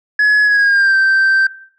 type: tone with pitch glide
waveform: sine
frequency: 1693 to 1561.5 Hz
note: G#6 to G6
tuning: +33 to -7 cents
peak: -6 dBFS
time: 0.19-1.47 s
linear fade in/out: 5 ms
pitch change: -140 cents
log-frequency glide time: 0.43-0.96 s
effects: noise-tail reverb RT60 0.5 s tail -17 dB re dry + tanh soft clip ceiling -8 dBFS